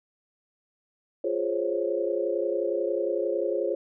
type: chord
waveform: sine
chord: Db major seventh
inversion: first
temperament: equal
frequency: 349.2 / 415.3 / 523.3 / 554.4 Hz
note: F4 / Ab4 / C5 / Db5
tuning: 0 / 0 / 0 / 0 cents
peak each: -30 dBFS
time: 1.24-3.75 s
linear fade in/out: 5 ms
effects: none